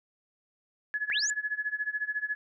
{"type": "tone with tremolo", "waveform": "sine", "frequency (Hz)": 1700, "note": "G#6", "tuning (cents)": 40, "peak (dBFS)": -26, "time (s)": [0.94, 2.35], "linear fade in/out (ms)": 0, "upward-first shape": "sine", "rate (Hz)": 14, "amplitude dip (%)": 90}
{"type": "linear sweep", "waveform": "sine", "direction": "up", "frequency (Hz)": [1501, 7250], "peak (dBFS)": -27, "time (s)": [1.1, 1.3], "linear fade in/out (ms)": 0}
{"effects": []}